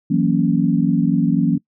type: chord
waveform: sine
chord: F# dominant seventh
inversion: third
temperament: equal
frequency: 164.81 / 185 / 233.1 / 277.2 Hz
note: E3 / F#3 / A#3 / C#4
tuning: 0 / 0 / 0 / 0 cents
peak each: -19 dBFS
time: 0.1-1.58 s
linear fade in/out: 10 ms
effects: noise-tail reverb RT60 0.1 s tail -23 dB re dry